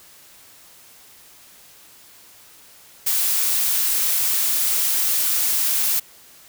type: noise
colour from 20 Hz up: blue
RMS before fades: -20 dBFS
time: 3.06-6 s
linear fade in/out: 10 ms
effects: white hiss -48 dBFS RMS until 6.48 s